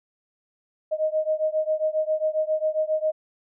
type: beating tone pair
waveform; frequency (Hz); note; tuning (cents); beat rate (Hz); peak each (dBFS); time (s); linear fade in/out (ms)
sine; 620 / 627.4; D#5 / D#5; -6 / +14; 7.4; -24 / -25; 0.91-3.12; 20
effects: none